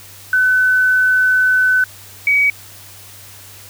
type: tone pair in turn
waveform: sine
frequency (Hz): 1509 / 2266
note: F#6 / C#7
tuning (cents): +34 / +37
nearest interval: perfect fifth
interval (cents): 703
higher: second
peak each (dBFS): -10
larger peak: neither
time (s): 0.33-1.84 / 2.27-2.5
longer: first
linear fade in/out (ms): 2
effects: added 98 Hz sine -44 dBFS peak until 3.69 s + white hiss -39 dBFS RMS until 3.69 s